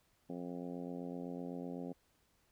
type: harmonic tone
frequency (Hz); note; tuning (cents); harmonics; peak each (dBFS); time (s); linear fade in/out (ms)
87.9; F2; +12; 2 / 3 / 4 / 5 / 6 / 7 / 8 / 9; -46 / -44 / -51 / -50 / -51 / -56 / -56 / -59; 0.29-1.93; 10
effects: pink hiss -74 dBFS RMS until 2.51 s